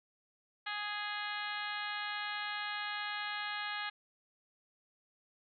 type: harmonic tone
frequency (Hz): 415.3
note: G#4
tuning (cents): 0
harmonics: 2 / 3 / 4 / 5 / 6 / 7 / 8 / 9 / 10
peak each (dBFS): -44 / -44 / -41 / -45 / -48 / -48 / -47 / -50 / -49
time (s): 0.66-3.9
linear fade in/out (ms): 10
effects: none